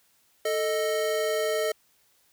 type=tone pair together; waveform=square; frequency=440 / 622.3 Hz; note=A4 / D#5; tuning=0 / 0 cents; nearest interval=tritone; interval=600 cents; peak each=-28 dBFS; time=0.45-1.72 s; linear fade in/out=5 ms; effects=white hiss -65 dBFS RMS until 2.32 s